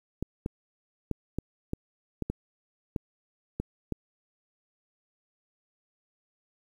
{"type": "clicks", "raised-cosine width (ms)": 3, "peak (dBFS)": -17, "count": 10, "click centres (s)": [0.226, 0.461, 1.113, 1.386, 1.734, 2.223, 2.3, 2.962, 3.6, 3.923], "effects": ["9-bit"]}